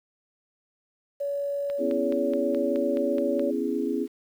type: tone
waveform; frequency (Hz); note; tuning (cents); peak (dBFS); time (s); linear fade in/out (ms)
sine; 566; C#5; +36; -26; 1.2-3.51; 10
type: click train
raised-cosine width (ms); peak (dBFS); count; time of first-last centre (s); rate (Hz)
0.3; -25; 9; 1.7-3.395; 4.72
type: chord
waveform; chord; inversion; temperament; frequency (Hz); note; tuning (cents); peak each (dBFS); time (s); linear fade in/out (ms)
sine; C# minor seventh; third; just; 249.5 / 277.2 / 332.6 / 415.8; B3 / C#4 / E4 / G#4; +18 / 0 / +16 / +2; -30; 1.78-4.08; 50
effects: 9-bit